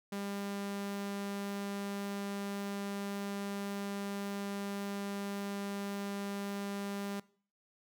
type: tone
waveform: sawtooth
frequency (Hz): 200.2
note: G3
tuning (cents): +37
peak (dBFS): -33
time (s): 0.12-7.2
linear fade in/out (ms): 5
effects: noise-tail reverb RT60 0.5 s tail -21 dB re dry